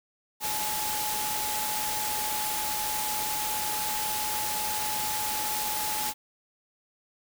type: tone in noise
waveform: sine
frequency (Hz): 852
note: G#5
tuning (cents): +44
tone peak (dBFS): -33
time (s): 0.4-6.14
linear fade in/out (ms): 50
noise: white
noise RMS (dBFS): -31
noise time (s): 0.4-6.14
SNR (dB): -5
effects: none